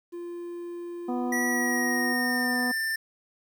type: tone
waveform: triangle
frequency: 346.6 Hz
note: F4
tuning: 13 cents flat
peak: -32 dBFS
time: 0.12-2.14 s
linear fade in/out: 20 ms
type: harmonic tone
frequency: 246.9 Hz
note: B3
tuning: in tune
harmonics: 1 / 2 / 3 / 4 / 5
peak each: -28 / -37 / -34 / -41 / -44 dBFS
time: 1.08-2.72 s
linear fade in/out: 10 ms
type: tone with pitch glide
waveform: square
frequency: 1936 to 1785.6 Hz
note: B6 to A6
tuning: -35 to +25 cents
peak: -27 dBFS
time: 1.32-2.96 s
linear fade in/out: 5 ms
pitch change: -140 cents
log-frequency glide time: 1.48-2.61 s
effects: 10-bit